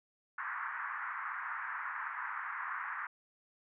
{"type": "band-pass noise", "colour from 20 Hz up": "pink", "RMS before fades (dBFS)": -40, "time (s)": [0.38, 3.07], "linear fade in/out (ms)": 5, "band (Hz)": [1000, 1900], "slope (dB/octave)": 48, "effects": []}